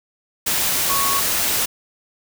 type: tone in noise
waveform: sine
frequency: 1108.7 Hz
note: C#6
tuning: in tune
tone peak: -21 dBFS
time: 0.89-1.2 s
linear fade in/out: 10 ms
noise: white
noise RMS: -20 dBFS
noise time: 0.46-1.66 s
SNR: -4 dB
effects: none